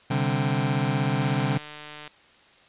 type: chord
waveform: sawtooth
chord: C suspended second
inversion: none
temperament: just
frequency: 130.81 / 147.16 / 196.22 Hz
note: C3 / D3 / G3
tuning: 0 / +4 / +2 cents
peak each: -21 / -22 / -25 dBFS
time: 0.1-1.58 s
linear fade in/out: 10 ms
type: click train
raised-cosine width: 0.2 ms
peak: -22 dBFS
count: 131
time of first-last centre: 1.21-2.077 s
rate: 150 Hz
effects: white hiss -55 dBFS RMS until 2.68 s + resampled to 8000 Hz